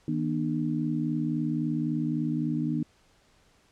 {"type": "tone cluster", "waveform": "sine", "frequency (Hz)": [157.8, 241.6, 301.4], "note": ["D#3", "B3", "D4"], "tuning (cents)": [25, -38, 45], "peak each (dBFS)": -30, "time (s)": [0.08, 2.83], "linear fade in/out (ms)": 2, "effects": ["pink hiss -63 dBFS RMS until 3.71 s", "low-pass 8000 Hz 12 dB/octave"]}